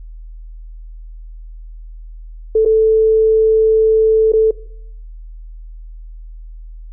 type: tone with dropouts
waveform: sine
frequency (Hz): 440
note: A4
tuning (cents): 0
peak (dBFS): -8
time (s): 2.55-4.51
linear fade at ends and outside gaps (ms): 5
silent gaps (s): 2.651-2.658 / 4.321-4.334
effects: noise-tail reverb RT60 0.7 s tail -20 dB re dry + added 40 Hz sine -30 dBFS peak until 6.92 s